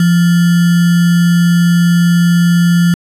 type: tone with sample-and-hold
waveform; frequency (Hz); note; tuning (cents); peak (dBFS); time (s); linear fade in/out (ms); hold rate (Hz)
sine; 172.4; F3; -22; -6; 0-2.94; 2; 1575
effects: resampled to 32000 Hz